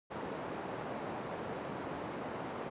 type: band-pass noise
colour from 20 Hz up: white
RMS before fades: -41 dBFS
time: 0.1-2.7 s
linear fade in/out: 20 ms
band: 130 to 790 Hz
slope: 12 dB/octave
effects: resampled to 8000 Hz